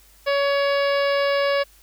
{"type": "harmonic tone", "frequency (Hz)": 562, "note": "C#5", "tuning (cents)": 24, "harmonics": [1, 2, 3, 4, 5, 6, 7, 8, 9], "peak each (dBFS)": [-19, -27, -28, -31, -33, -39, -37, -39, -36], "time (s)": [0.26, 1.64], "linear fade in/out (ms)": 20, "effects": ["added 50 Hz sine -54 dBFS peak until 1.82 s", "white hiss -54 dBFS RMS until 1.82 s"]}